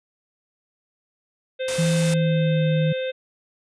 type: harmonic tone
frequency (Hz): 519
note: C5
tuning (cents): -14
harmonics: 1 / 3 / 4 / 5 / 6 / 7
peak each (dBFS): -24 / -37 / -42 / -38 / -47 / -37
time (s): 1.59-3.12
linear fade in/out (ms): 20
type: noise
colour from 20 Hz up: white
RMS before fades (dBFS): -29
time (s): 1.68-2.14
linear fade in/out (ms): 2
type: tone with pitch glide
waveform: sine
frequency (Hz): 163.9 to 156.86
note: E3 to D#3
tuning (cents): -10 to +14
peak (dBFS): -18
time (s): 1.78-2.93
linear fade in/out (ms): 10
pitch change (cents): -76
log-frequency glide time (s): 1.95-2.65
effects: resampled to 22050 Hz